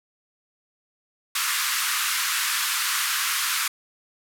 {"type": "band-pass noise", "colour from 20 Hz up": "pink", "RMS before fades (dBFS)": -25, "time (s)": [1.35, 3.68], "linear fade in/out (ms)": 5, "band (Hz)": [1100, 15000], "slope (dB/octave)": 48, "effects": []}